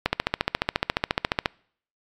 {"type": "click train", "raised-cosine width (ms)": 0.3, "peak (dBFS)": -4, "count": 21, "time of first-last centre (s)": [0.06, 1.459], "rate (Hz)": 14.3, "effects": ["noise-tail reverb RT60 0.6 s tail -26 dB re dry", "MP3 96 kbps"]}